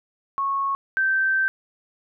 sine tone pair in turn, 1100 / 1555.6 Hz, C#6 / G6, -14 / -14 cents, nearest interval tritone, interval 600 cents, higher second, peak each -21 / -18 dBFS, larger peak second, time 0.38-0.75 / 0.97-1.48 s, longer second, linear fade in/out 0 ms, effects none

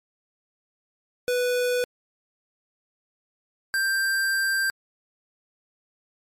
square tone pair in turn, 493.9 / 1577.6 Hz, B4 / G6, 0 / +11 cents, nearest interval octave + minor sixth, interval 2011 cents, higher second, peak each -22 dBFS, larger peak neither, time 1.28-1.84 / 3.74-4.7 s, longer second, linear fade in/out 0 ms, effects MP3 64 kbps

